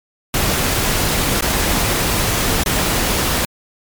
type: noise with dropouts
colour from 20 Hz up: pink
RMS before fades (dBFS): -17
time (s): 0.34-3.45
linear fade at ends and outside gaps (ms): 1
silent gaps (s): 1.409-1.423 / 2.635-2.66
effects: MP3 96 kbps